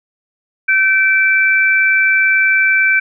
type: tone pair together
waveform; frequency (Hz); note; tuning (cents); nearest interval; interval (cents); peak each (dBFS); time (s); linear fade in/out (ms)
sine; 1540.1 / 2329; G6 / D7; -31 / -15; perfect fifth; 716; -12; 0.68-3; 10
effects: none